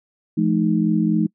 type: tone cluster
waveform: sine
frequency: 171.2 / 215.2 / 310.8 Hz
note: F3 / A3 / D#4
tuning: -34 / -38 / -2 cents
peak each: -20 / -19 / -21 dBFS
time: 0.37-1.27 s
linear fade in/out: 10 ms
effects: noise-tail reverb RT60 0.1 s tail -25 dB re dry